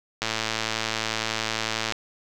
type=click train; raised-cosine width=0.2 ms; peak=-8 dBFS; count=190; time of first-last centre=0.22-1.923 s; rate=111 Hz; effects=none